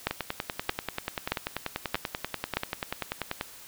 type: two click trains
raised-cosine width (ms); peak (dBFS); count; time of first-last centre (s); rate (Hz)
0.3; -13 / -9; 35 / 5; 0.11-3.411 / 0.07-2.57; 10.3 / 1.6
effects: white hiss -48 dBFS RMS until 3.67 s